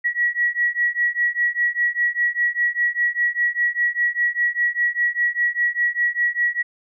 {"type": "beating tone pair", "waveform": "sine", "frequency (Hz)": [1920, 1925], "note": ["B6", "B6"], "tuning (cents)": [-49, -45], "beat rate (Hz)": 5, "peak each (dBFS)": -21, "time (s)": [0.04, 6.63], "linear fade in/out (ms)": 20, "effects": []}